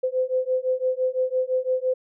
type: beating tone pair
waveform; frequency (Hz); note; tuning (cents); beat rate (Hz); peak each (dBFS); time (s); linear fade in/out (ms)
sine; 510 / 515.9; C5 / C5; -44 / -24; 5.9; -24; 0.03-1.94; 10
effects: none